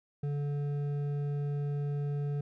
triangle tone with hard clipping, 144.3 Hz, D3, 30 cents flat, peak -32 dBFS, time 0.23-2.41 s, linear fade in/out 5 ms, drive 11 dB, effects none

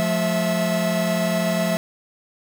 45% pulse tone cluster, 175.3 / 215.3 / 654 Hz, F3 / A3 / E5, +7 / -37 / -14 cents, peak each -23 / -26 / -23 dBFS, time 0-1.77 s, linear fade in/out 0 ms, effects none

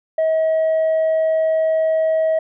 sine tone, 639 Hz, D#5, 46 cents sharp, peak -12 dBFS, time 0.18-2.39 s, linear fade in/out 5 ms, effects tanh soft clip ceiling -13 dBFS

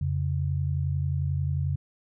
sine tone pair together, 87.36 / 138.59 Hz, F2 / C#3, +1 / 0 cents, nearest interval minor sixth, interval 799 cents, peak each -27 dBFS, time 0.01-1.76 s, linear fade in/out 5 ms, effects none

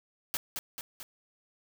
white noise with echo, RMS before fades -32 dBFS, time 0.34-0.37 s, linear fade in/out 0 ms, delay 220 ms, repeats 3, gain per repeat -4 dB, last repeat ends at 1.03 s, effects none

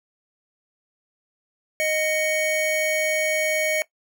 square tone pair together, 621.4 / 2235 Hz, D#5 / C#7, -2 / +14 cents, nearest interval octave + minor seventh, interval 2216 cents, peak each -24 dBFS, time 1.8-3.82 s, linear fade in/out 0 ms, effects noise-tail reverb RT60 0.1 s tail -19 dB re dry

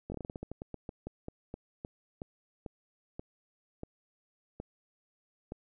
slowing click train, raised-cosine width 2 ms, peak -26 dBFS, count 23, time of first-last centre 0.1-5.521 s, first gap 20 ms, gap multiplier 1.2, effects none

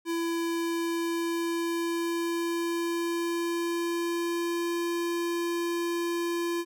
square tone with pitch glide, 335.4 to 342.1 Hz, E4 to F4, +30 to -36 cents, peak -28 dBFS, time 0.05-6.65 s, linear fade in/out 50 ms, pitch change +34 cents, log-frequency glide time 0.36-4.76 s, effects none

